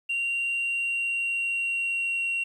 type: tone with pitch glide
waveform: sine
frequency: 2763 to 2744 Hz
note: F7 to F7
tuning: -19 to -31 cents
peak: -23 dBFS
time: 0.09-2.44 s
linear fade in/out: 10 ms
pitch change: -12 cents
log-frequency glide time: 0.53-2.25 s
effects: tanh soft clip ceiling -23 dBFS + 10-bit